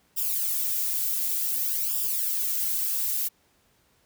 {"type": "noise with flanger", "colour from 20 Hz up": "violet", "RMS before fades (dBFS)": -27, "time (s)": [0.16, 3.29], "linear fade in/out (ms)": 20, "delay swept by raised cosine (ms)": [0.47, 2.87], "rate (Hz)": 0.55, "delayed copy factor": -1, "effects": ["pink hiss -65 dBFS RMS until 4.05 s", "high-pass 60 Hz 12 dB/octave"]}